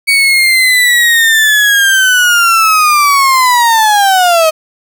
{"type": "linear sweep", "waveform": "35% pulse", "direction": "down", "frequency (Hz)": [2254, 622.3], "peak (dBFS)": -4, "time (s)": [0.07, 4.51], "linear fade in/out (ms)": 20, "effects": ["7-bit"]}